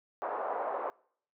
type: band-pass noise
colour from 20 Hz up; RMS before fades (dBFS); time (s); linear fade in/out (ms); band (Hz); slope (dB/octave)
pink; -35; 0.22-0.9; 0; 520 to 1100; 24
effects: noise-tail reverb RT60 0.6 s tail -25 dB re dry